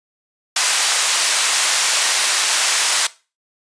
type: band-pass noise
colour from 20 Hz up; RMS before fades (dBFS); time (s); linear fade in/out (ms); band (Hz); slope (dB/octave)
white; -17; 0.56-3.07; 5; 830 to 8800; 12
effects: noise-tail reverb RT60 0.3 s tail -18 dB re dry + resampled to 22050 Hz